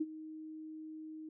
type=tone with ADSR envelope; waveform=sine; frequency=313.2 Hz; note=D#4; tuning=11 cents sharp; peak=-29 dBFS; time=0-1.29 s; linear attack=11 ms; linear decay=38 ms; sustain=-15 dB; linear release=4 ms; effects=none